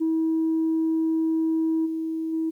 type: tone with level steps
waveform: sine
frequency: 322.2 Hz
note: E4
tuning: 39 cents flat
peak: -19 / -25 / -22 dBFS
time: 0-2.51 s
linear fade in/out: 20 ms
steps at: 1.85 / 2.32 s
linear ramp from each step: 20 ms
effects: tanh soft clip ceiling -17 dBFS + 10-bit